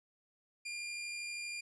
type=tone with amplitude modulation; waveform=sawtooth; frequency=2400 Hz; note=D7; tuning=37 cents sharp; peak=-35 dBFS; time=0.65-1.61 s; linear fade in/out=10 ms; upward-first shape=sine; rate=72.6 Hz; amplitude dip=25%; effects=resampled to 22050 Hz